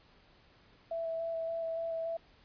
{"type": "tone with vibrato", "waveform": "sine", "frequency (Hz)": 659.3, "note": "E5", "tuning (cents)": 0, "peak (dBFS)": -33, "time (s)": [0.91, 2.17], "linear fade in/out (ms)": 5, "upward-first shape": "square", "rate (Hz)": 3.5, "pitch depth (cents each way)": 11, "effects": ["pink hiss -63 dBFS RMS until 2.44 s", "resampled to 11025 Hz"]}